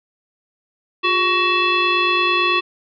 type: tone with frequency modulation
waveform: sine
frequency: 1878 Hz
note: A#6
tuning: 12 cents sharp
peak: -14 dBFS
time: 1.03-2.61 s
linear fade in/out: 20 ms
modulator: 761 Hz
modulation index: 2
effects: none